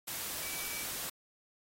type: tone in noise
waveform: sine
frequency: 2300 Hz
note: D7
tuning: 37 cents flat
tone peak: -46 dBFS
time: 0.42-0.84 s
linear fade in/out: 10 ms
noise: white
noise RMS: -39 dBFS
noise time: 0.07-1.1 s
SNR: -10 dB
effects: AAC 48 kbps